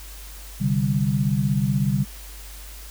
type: chord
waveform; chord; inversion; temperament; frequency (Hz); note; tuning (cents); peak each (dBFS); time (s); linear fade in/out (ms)
sine; C suspended second; none; just; 130.81 / 147.16 / 196.22; C3 / D3 / G3; 0 / +4 / +2; -23; 0.6-2.05; 20
effects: added 50 Hz sine -38 dBFS peak until 2.9 s + white hiss -43 dBFS RMS until 2.9 s